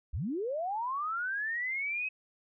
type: linear sweep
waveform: sine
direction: up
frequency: 46.25 to 2566 Hz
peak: -31 dBFS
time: 0.13-2.09 s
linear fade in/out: 10 ms
effects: none